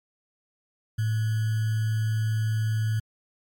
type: tone with sample-and-hold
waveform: sine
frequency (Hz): 110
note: A2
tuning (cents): 0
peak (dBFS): -22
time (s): 0.98-3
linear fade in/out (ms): 10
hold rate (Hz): 1575
effects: MP3 64 kbps